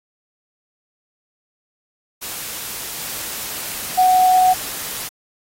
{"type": "tone in noise", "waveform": "sine", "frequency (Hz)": 740, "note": "F#5", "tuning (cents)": 0, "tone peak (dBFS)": -10, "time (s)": [3.97, 4.54], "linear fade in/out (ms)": 20, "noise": "white", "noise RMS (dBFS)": -28, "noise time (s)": [2.21, 5.09], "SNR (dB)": 15, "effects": ["AAC 48 kbps"]}